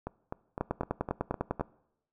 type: two click trains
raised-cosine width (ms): 1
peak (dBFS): -15 / -21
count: 11 / 7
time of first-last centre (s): 0.61-1.61 / 0.07-1.597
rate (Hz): 10 / 3.93
effects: noise-tail reverb RT60 0.8 s tail -22 dB re dry